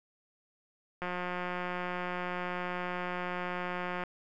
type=click train; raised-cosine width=0.5 ms; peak=-21 dBFS; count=541; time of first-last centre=1.02-4.037 s; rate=179 Hz; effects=none